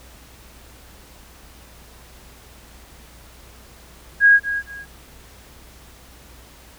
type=tone with echo; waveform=sine; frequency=1641 Hz; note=G#6; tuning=21 cents flat; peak=-8 dBFS; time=4.2-4.4 s; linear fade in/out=50 ms; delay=230 ms; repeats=2; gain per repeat=-12 dB; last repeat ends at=4.86 s; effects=added 60 Hz sine -47 dBFS peak until 6.78 s + pink hiss -47 dBFS RMS until 6.78 s